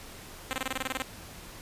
5% pulse tone bursts, 261.6 Hz, C4, in tune, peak -18 dBFS, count 11, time 0.51-1.022 s, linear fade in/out 0 ms, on 22 ms, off 27 ms, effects pink hiss -46 dBFS RMS until 1.61 s + resampled to 32000 Hz

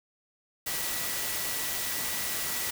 sine tone in noise, 1948 Hz, B6, 24 cents flat, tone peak -42 dBFS, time 0.66-2.71 s, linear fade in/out 10 ms, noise white, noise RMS -32 dBFS, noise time 0.66-2.71 s, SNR -13 dB, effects none

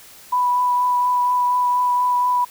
sine tone with vibrato, 987.8 Hz, B5, in tune, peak -15 dBFS, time 0.32-2.45 s, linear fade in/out 10 ms, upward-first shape triangle, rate 4.2 Hz, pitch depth 13 cents each way, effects white hiss -44 dBFS RMS until 2.5 s

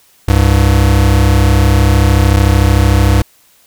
square tone pair together, 66.88 / 100.2 Hz, C2 / G2, +39 / +38 cents, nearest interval perfect fifth, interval 699 cents, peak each -10 dBFS, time 0.28-3.22 s, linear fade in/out 5 ms, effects white hiss -49 dBFS RMS until 3.66 s

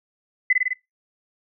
sine tone with echo, 2016 Hz, B6, 35 cents sharp, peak -13 dBFS, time 0.5-0.53 s, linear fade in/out 5 ms, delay 51 ms, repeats 4, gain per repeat -2 dB, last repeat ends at 0.734 s, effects noise-tail reverb RT60 0.2 s tail -22 dB re dry

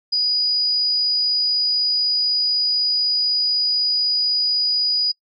sine tone, 4922 Hz, D#8, 20 cents flat, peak -16 dBFS, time 0.12-5.12 s, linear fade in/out 10 ms, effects noise-tail reverb RT60 0.1 s tail -21 dB re dry

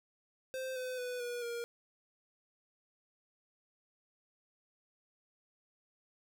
square tone with pitch steps, 521 / 508.2 / 495.8 / 483.6 / 471.7 Hz, C5 / B4 / B4 / B4 / A#4, -7 / +49 / +7 / -36 / +20 cents, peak -38 dBFS, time 0.54-1.64 s, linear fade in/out 0 ms, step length 220 ms, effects none

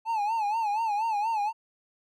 triangle tone with vibrato, 865 Hz, A5, 30 cents flat, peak -23 dBFS, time 0.05-1.53 s, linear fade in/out 50 ms, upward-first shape sine, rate 4.2 Hz, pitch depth 110 cents each way, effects none

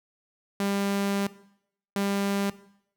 sawtooth tone bursts at uneven times, 199.2 Hz, G3, 28 cents sharp, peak -21 dBFS, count 2, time 0.6-1.27 / 1.96-2.5 s, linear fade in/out 2 ms, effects noise-tail reverb RT60 0.7 s tail -17 dB re dry

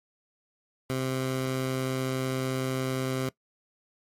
15% pulse tone, 130.81 Hz, C3, in tune, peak -21 dBFS, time 0.9-3.29 s, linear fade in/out 0 ms, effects noise-tail reverb RT60 0.1 s tail -20 dB re dry + MP3 64 kbps

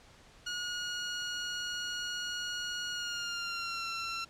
15% pulse tone with pitch glide, 1443 to 1354.2 Hz, F#6 to E6, -44 to +46 cents, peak -28 dBFS, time 0.46-4.25 s, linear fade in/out 10 ms, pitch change -110 cents, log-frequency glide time 2.91-3.88 s, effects pink hiss -58 dBFS RMS until 4.29 s + low-pass 7000 Hz 12 dB/octave

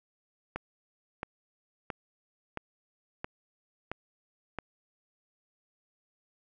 click train, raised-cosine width 0.5 ms, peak -19 dBFS, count 7, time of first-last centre 0.56-4.587 s, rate 1.49 Hz, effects none

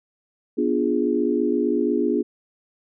sine chord, B diminished seventh, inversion none, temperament equal with one note detuned, 245.4 / 293.7 / 349.2 / 415.3 Hz, B3 / D4 / F4 / Ab4, -11 / 0 / 0 / 0 cents, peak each -24 dBFS, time 0.57-2.23 s, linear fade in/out 20 ms, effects none

